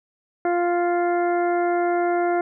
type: harmonic tone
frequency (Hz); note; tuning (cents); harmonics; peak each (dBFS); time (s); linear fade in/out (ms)
349.2; F4; 0; 1 / 2 / 3 / 4 / 5 / 6; -21 / -22 / -36 / -31 / -38 / -38; 0.45-2.41; 2
effects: none